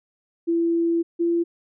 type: tone pair in turn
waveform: sine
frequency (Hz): 335.9 / 340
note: E4 / F4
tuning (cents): +33 / -46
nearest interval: unison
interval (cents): 21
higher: second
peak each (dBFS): -18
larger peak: neither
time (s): 0.47-1.03 / 1.19-1.44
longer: first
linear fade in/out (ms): 20
effects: none